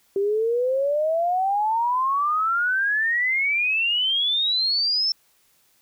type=exponential sweep; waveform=sine; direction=up; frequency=388.5 to 5390 Hz; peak=-19 dBFS; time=0.16-5.12 s; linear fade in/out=2 ms; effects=white hiss -62 dBFS RMS until 5.81 s